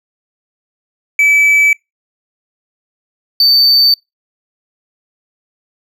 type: tone pair in turn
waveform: triangle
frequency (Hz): 2301 / 4566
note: D7 / D8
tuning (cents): -36 / -50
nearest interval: octave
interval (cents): 1186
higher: second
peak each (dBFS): -5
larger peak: neither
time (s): 1.19-1.73 / 3.4-3.94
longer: neither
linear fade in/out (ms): 2
effects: noise-tail reverb RT60 0.2 s tail -26 dB re dry